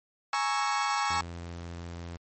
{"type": "chord", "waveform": "35% pulse", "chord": "A# half-diminished seventh", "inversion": "third", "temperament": "equal", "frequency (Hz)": [830.6, 932.3, 1108.7, 1318.5], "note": ["G#5", "A#5", "C#6", "E6"], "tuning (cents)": [0, 0, 0, 0], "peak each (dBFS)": [-29, -34, -29, -32], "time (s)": [0.33, 1.21], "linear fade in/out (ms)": 2}
{"type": "tone", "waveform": "sawtooth", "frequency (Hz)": 85.6, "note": "F2", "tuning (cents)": -34, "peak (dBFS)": -34, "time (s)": [1.1, 2.17], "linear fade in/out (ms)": 5}
{"effects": ["MP3 32 kbps"]}